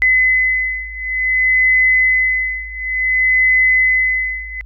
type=beating tone pair; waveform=sine; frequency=2026 / 2026.56 Hz; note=B6 / B6; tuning=+44 / +44 cents; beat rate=0.56 Hz; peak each=-16 / -14 dBFS; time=0.02-4.61 s; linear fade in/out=0 ms; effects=added 53 Hz sine -31 dBFS peak until 4.65 s